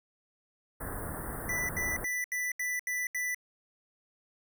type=band-stop noise; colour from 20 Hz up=pink; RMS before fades=-38 dBFS; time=0.8-2.05 s; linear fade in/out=10 ms; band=1900 to 8700 Hz; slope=96 dB/octave
type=tone bursts; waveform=square; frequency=1982 Hz; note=B6; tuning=6 cents sharp; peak=-31 dBFS; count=7; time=1.49-3.346 s; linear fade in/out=2 ms; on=200 ms; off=76 ms
effects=none